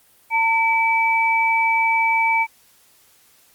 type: tone pair together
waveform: sine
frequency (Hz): 902.9 / 2303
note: A5 / D7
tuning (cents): +44 / -34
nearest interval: octave + major third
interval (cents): 1622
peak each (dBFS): -18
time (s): 0.3-2.47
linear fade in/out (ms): 50
effects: white hiss -55 dBFS RMS until 3.54 s + Opus 32 kbps